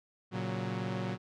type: chord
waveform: sawtooth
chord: F# major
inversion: first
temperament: equal with one note detuned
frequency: 116.54 / 138.19 / 185 Hz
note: A#2 / C#3 / F#3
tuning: 0 / -5 / 0 cents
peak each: -33 / -37 / -32 dBFS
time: 0.31-1.18 s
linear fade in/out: 50 ms
effects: low-pass 4000 Hz 12 dB/octave